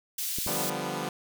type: high-pass noise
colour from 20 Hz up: white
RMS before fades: -32 dBFS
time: 0.18-0.7 s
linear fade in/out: 5 ms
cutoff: 3300 Hz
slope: 12 dB/octave
type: clicks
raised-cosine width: 3 ms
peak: -24 dBFS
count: 2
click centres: 0.386 / 0.465 s
type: chord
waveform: 10% pulse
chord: G dominant seventh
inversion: second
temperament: equal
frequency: 146.83 / 174.61 / 196 / 246.9 Hz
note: D3 / F3 / G3 / B3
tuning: 0 / 0 / 0 / 0 cents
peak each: -28 dBFS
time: 0.47-1.09 s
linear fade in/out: 2 ms
effects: none